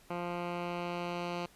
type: tone with low-pass filter sweep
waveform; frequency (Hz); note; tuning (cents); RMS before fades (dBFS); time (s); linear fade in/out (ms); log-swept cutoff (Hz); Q
10% pulse; 174.61; F3; 0; -37; 0.1-1.46; 5; 2000 to 4000; 1.1
effects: pink hiss -61 dBFS RMS until 1.55 s + resampled to 32000 Hz